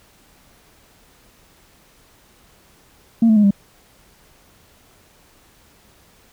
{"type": "tone with pitch steps", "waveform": "sine", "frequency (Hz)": [228.7, 218.5, 208.8, 199.44], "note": ["A#3", "A3", "G#3", "G3"], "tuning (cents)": [-33, -12, 10, 30], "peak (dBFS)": -8, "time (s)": [3.22, 3.508], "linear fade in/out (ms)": 5, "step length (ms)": 72, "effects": ["tanh soft clip ceiling -7 dBFS", "pink hiss -53 dBFS RMS until 6.32 s"]}